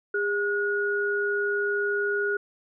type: tone pair together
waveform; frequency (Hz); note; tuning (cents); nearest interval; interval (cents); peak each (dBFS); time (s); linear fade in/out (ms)
sine; 406.6 / 1449; G#4 / F#6; -37 / -37; octave + minor seventh; 2200; -26; 0.14-2.37; 5
effects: none